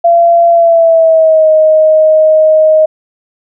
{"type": "tone with pitch glide", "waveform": "sine", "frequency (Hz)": [682, 625.4], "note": ["F5", "D#5"], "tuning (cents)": [-41, 9], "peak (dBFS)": -3, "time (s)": [0.04, 2.86], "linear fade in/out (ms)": 10, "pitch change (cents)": -150, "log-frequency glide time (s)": [0.5, 1.5], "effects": []}